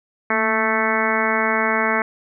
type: harmonic tone with a mistuned harmonic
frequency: 220 Hz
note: A3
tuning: in tune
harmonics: 1 / 2 / 3 / 4 / 5 / 6 / 7 / 8 / 9 / 10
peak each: -26 / -26 / -26 / -26 / -26 / -26 / -26 / -26 / -26 / -26 dBFS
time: 0.3-2.02 s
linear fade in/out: 2 ms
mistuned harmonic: 1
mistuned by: +52 cents
effects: none